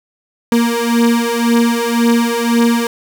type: beating tone pair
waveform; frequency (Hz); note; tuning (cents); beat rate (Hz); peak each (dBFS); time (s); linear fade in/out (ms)
35% pulse; 233.1 / 235; A#3 / A#3; 0 / +14; 1.9; -13 / -12; 0.52-2.87; 2
effects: none